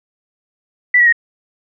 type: tone with pitch steps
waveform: sine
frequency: 1972 / 1920.3 / 1869.9 Hz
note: B6 / B6 / A#6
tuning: -3 / -49 / +5 cents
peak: -7 dBFS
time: 0.94-1.126 s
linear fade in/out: 5 ms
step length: 62 ms
effects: none